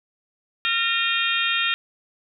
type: harmonic tone with a mistuned harmonic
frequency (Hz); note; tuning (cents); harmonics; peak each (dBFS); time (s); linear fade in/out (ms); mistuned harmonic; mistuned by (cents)
460; A#4; -23; 3 / 4 / 5 / 6 / 7 / 8; -27 / -27 / -27 / -27 / -27 / -27; 0.65-1.74; 0; 5; +100
effects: none